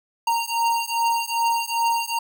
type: beating tone pair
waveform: square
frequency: 925 / 927.5 Hz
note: A#5 / A#5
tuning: -14 / -9 cents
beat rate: 2.5 Hz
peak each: -24 dBFS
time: 0.27-2.19 s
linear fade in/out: 5 ms
effects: none

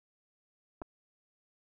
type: clicks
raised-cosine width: 1 ms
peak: -28 dBFS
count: 2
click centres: 0.817 / 0.82 s
effects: none

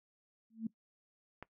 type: tone with exponential growth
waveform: sine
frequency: 223.7 Hz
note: A3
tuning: 29 cents sharp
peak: -31 dBFS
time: 0.5-0.67 s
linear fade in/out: 5 ms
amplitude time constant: 36 ms
type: click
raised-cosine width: 0.5 ms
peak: -30 dBFS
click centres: 1.426 s
effects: noise-tail reverb RT60 0.1 s tail -19 dB re dry

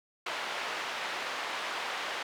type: band-pass noise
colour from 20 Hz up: pink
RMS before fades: -36 dBFS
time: 0.26-2.23 s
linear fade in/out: 5 ms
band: 770 to 3300 Hz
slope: 12 dB/octave
effects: none

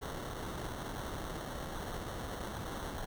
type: noise with sample-and-hold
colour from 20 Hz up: pink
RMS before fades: -41 dBFS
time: 0.01-3.06 s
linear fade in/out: 20 ms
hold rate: 2450 Hz
effects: none

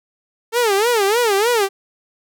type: tone with vibrato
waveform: sawtooth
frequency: 436.6 Hz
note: A4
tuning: 13 cents flat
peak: -10 dBFS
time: 0.52-1.69 s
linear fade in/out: 50 ms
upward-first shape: sine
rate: 3.3 Hz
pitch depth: 200 cents each way
effects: none

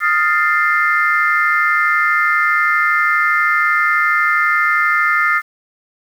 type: chord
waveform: sine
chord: F dominant seventh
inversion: third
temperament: equal with one note detuned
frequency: 1244.5 / 1396.9 / 1777.4 / 2093 Hz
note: Eb6 / F6 / A6 / C7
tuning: 0 / 0 / +17 / 0 cents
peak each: -17 dBFS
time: 0-5.42 s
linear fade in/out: 50 ms
effects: tanh soft clip ceiling -2 dBFS + 7-bit

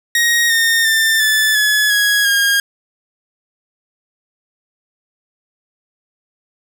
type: tone with pitch steps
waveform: sawtooth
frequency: 1878 / 1833 / 1789.1 / 1746.2 / 1704.3 / 1663.5 / 1623.6 Hz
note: A#6 / A#6 / A6 / A6 / G#6 / G#6 / G#6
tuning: +12 / -30 / +28 / -14 / +44 / +2 / -40 cents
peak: -8 dBFS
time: 0.15-2.6 s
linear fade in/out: 2 ms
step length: 350 ms
effects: none

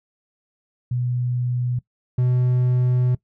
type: tone pair in turn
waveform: sine / triangle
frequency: 123.47 / 125.05 Hz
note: B2 / B2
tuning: 0 / +22 cents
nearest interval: unison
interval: 22 cents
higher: second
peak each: -20 / -14 dBFS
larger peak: second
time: 0.91-1.79 / 2.18-3.15 s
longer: second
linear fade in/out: 5 ms
effects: noise-tail reverb RT60 0.1 s tail -20 dB re dry

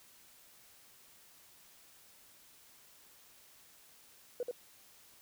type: tone with echo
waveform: sine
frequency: 490 Hz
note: B4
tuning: 14 cents flat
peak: -32 dBFS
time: 4.4-4.43 s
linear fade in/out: 2 ms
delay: 82 ms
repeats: 1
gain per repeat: -2 dB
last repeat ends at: 4.512 s
effects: tanh soft clip ceiling -28 dBFS + white hiss -61 dBFS RMS until 5.21 s

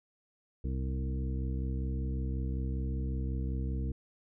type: harmonic tone with a mistuned harmonic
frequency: 65.3 Hz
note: C2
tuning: 3 cents flat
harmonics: 1 / 2 / 3 / 4 / 5 / 7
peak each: -32 / -38 / -42 / -44 / -46 / -49 dBFS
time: 0.64-3.92 s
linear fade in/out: 5 ms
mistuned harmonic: 1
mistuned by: +28 cents
effects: none

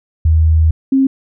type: tone pair in turn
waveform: sine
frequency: 79.7 / 268.1 Hz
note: D#2 / C4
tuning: +42 / +42 cents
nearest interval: octave + major sixth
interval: 2100 cents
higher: second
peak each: -7 / -8 dBFS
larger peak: first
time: 0.25-0.71 / 0.92-1.07 s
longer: first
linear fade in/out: 5 ms
effects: none

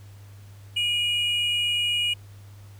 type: tone pair together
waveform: triangle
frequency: 2424 / 2888 Hz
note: D#7 / F#7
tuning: -46 / -43 cents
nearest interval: minor third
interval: 303 cents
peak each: -28 / -21 dBFS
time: 0.76-2.14 s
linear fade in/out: 10 ms
effects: added 100 Hz sine -43 dBFS peak until 2.79 s + pink hiss -56 dBFS RMS until 2.79 s

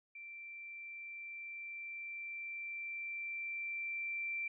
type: tone with level ramp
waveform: sine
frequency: 2349 Hz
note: D7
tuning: in tune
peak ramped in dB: -47 to -36 dBFS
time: 0.15-4.48 s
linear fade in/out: 5 ms
effects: none

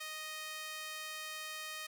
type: tone with high-pass filter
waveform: sawtooth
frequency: 622.3 Hz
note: D#5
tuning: in tune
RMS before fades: -44 dBFS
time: 0-1.87 s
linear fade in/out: 10 ms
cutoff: 1800 Hz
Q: 0.98
effects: none

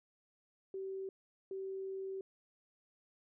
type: tone bursts at uneven times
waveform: sine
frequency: 384.5 Hz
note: G4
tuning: 33 cents flat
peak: -39 dBFS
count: 2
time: 0.74-1.09 / 1.51-2.21 s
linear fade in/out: 2 ms
effects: none

